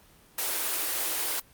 white high-pass noise, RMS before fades -29 dBFS, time 0.38-1.4 s, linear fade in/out 5 ms, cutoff 290 Hz, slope 96 dB/octave, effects pink hiss -57 dBFS RMS until 1.53 s + Opus 24 kbps

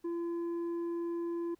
sine tone with tanh clipping, 340.3 Hz, F4, 45 cents flat, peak -34 dBFS, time 0.04-1.55 s, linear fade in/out 10 ms, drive 5 dB, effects pink hiss -72 dBFS RMS until 1.59 s

